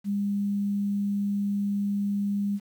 sine tone with quantisation, 201.8 Hz, G#3, 49 cents flat, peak -24 dBFS, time 0.04-2.6 s, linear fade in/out 50 ms, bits 9, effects none

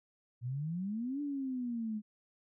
sine exponential two-way sweep, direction up then down, 116.54 to 293.7 to 209.2 Hz, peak -34 dBFS, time 0.41-2.02 s, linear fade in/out 50 ms, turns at 1.21 s, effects none

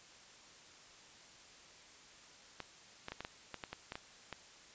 clicks, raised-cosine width 0.3 ms, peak -26 dBFS, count 11, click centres 2.603 / 3.084 / 3.12 / 3.206 / 3.249 / 3.543 / 3.638 / 3.73 / 3.921 / 3.955 / 4.327 s, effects white hiss -58 dBFS RMS until 4.74 s + resampled to 16000 Hz

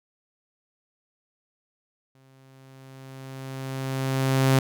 sawtooth tone with exponential growth, 133.2 Hz, C3, 31 cents sharp, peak -12 dBFS, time 2.15-4.59 s, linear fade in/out 2 ms, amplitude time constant 530 ms, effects none

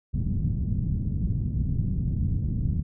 white low-pass noise, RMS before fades -26 dBFS, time 0.13-2.83 s, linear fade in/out 20 ms, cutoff 170 Hz, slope 24 dB/octave, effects none

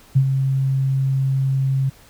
sine tone with ADSR envelope, 134.4 Hz, C3, 47 cents sharp, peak -9 dBFS, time 0.15-1.9 s, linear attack 16 ms, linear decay 73 ms, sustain -7 dB, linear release 13 ms, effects pink hiss -49 dBFS RMS until 2.09 s

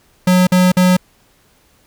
square tone bursts, 182.3 Hz, F#3, 25 cents flat, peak -9 dBFS, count 3, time 0.27-0.968 s, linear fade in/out 5 ms, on 200 ms, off 49 ms, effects pink hiss -54 dBFS RMS until 1.86 s

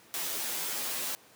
white noise with comb filter, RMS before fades -34 dBFS, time 0.14-1.15 s, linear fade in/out 0 ms, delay 12 ms, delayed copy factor +0.85, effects pink hiss -57 dBFS RMS until 1.35 s + high-pass 200 Hz 12 dB/octave

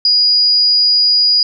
sine tone, 4896 Hz, D#8, 29 cents flat, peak -8 dBFS, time 0.05-1.43 s, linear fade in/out 2 ms, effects none

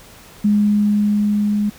sine tone with level ramp, 207.6 Hz, G#3, in tune, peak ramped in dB -11 to -15 dBFS, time 0.44-1.7 s, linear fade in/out 10 ms, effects pink hiss -43 dBFS RMS until 1.78 s

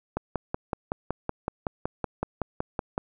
click train, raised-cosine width 1 ms, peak -13 dBFS, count 16, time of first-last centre 0.17-2.979 s, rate 5.34 Hz, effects none

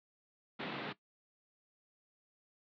pink band-pass noise, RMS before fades -42 dBFS, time 0.59-0.93 s, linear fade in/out 10 ms, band 140 to 3900 Hz, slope 48 dB/octave, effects noise-tail reverb RT60 0.1 s tail -17 dB re dry

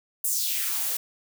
blue noise with high-pass filter sweep, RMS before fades -27 dBFS, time 0.24-0.97 s, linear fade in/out 5 ms, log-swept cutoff 9800 to 350 Hz, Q 2.4, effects none

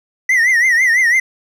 triangle tone with vibrato, 1955 Hz, B6, 18 cents flat, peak -8 dBFS, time 0.29-1.2 s, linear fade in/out 5 ms, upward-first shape triangle, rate 6 Hz, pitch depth 150 cents each way, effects none

